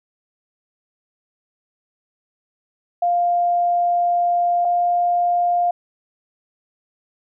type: tone pair in turn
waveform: sine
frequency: 700 / 702.8 Hz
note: F5 / F5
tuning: +4 / +11 cents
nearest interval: unison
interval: 7 cents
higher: second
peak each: -15 dBFS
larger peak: neither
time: 3.02-4.65 / 4.65-5.71 s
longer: first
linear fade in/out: 5 ms
effects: none